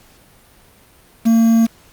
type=tone with quantisation; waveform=triangle; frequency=227.5 Hz; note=A#3; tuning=42 cents flat; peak=-7 dBFS; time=1.25-1.67 s; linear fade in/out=20 ms; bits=5; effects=pink hiss -49 dBFS RMS until 1.92 s + Opus 48 kbps